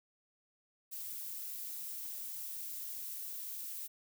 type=noise; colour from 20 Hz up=violet; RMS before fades=-43 dBFS; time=0.91-3.88 s; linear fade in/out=20 ms; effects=none